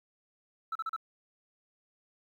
sine tone bursts, 1318.5 Hz, E6, in tune, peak -29 dBFS, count 4, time 0.72-0.964 s, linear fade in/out 5 ms, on 34 ms, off 36 ms, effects tanh soft clip ceiling -30 dBFS + 11-bit

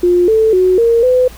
sine tone with pitch steps, 354.1 / 441.1 / 369.1 / 463.6 / 505 Hz, F4 / A4 / F#4 / A#4 / B4, +24 / +4 / -4 / -10 / +39 cents, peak -7 dBFS, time 0.03-1.28 s, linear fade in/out 5 ms, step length 250 ms, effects added 55 Hz sine -34 dBFS peak until 1.37 s + pink hiss -38 dBFS RMS until 1.37 s

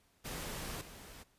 pink noise with level steps, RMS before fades -42 / -52 dBFS, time 0.24-1.24 s, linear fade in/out 20 ms, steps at 0.81 s, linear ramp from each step 2 ms, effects pink hiss -71 dBFS RMS until 1.38 s + resampled to 32000 Hz

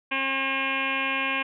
sine tone with frequency modulation, 1345 Hz, E6, 34 cents sharp, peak -22 dBFS, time 0.11-1.43 s, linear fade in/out 10 ms, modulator 269 Hz, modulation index 5.5, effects none

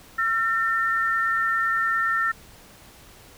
sine tone pair together, 1355 / 1808.7 Hz, E6 / A6, +47 / +47 cents, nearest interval perfect fourth, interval 500 cents, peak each -23 dBFS, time 0.18-2.32 s, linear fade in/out 10 ms, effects pink hiss -49 dBFS RMS until 3.37 s

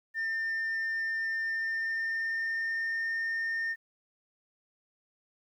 sine tone with pitch glide, 1802 to 1819.8 Hz, A6 to A#6, +41 to -42 cents, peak -27 dBFS, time 0.14-3.76 s, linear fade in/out 50 ms, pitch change +17 cents, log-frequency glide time 1.44-3.12 s, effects tanh soft clip ceiling -28 dBFS + 11-bit

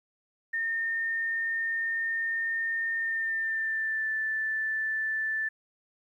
sine tone with pitch glide, 1822 to 1759.9 Hz, A#6 to A6, -40 to 0 cents, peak -27 dBFS, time 0.53-5.49 s, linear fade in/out 10 ms, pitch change -60 cents, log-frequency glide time 2.96-4.09 s, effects 11-bit

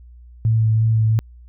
sine tone with vibrato, 111.1 Hz, A2, 17 cents sharp, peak -13 dBFS, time 0.45-1.19 s, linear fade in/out 0 ms, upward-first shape sine, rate 2.9 Hz, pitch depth 16 cents each way, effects added 60 Hz sine -40 dBFS peak until 1.48 s

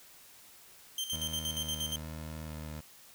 sawtooth tone with tremolo, 3141 Hz, G7, 3 cents sharp, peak -29 dBFS, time 0.98-1.96 s, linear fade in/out 2 ms, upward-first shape square, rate 8.5 Hz, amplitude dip 65%
20% pulse tone with vibrato, 77.78 Hz, D#2, in tune, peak -35 dBFS, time 1.12-2.81 s, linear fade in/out 10 ms, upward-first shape square, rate 1.1 Hz, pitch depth 17 cents each way
effects white hiss -56 dBFS RMS until 3.14 s

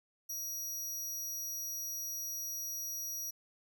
sawtooth tone, 5760 Hz, F#8, 47 cents flat, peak -35 dBFS, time 0.29-3.31 s, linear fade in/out 10 ms, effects none

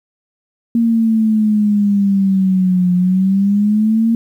sine exponential two-way sweep, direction down then up, 233.1 to 178.4 to 231 Hz, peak -10 dBFS, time 0.75-4.15 s, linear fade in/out 2 ms, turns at 2.94 s, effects 8-bit

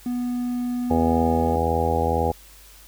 triangle tone, 245.3 Hz, B3, 12 cents flat, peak -21 dBFS, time 0.06-1.56 s, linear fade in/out 2 ms
harmonic tone, 82 Hz, E2, 9 cents flat, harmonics 1 / 2 / 3 / 4 / 5 / 6 / 7 / 8 / 9 / 10, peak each -25 / -32 / -30 / -33 / -29 / -25 / -34 / -34 / -29 / -25 dBFS, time 0.9-2.32 s, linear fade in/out 10 ms
effects added 50 Hz sine -49 dBFS peak until 2.87 s + white hiss -49 dBFS RMS until 2.87 s

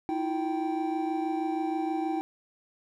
triangle tone cluster, 318.1 / 344.4 / 778 Hz, D#4 / F4 / G5, +38 / -24 / -13 cents, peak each -28 / -33 / -30 dBFS, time 0.09-2.21 s, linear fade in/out 0 ms, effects none

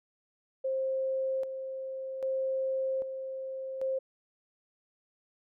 sine tone with tremolo, 529 Hz, C5, 19 cents sharp, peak -28 dBFS, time 0.64-3.99 s, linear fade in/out 10 ms, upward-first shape square, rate 0.63 Hz, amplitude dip 55%, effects none

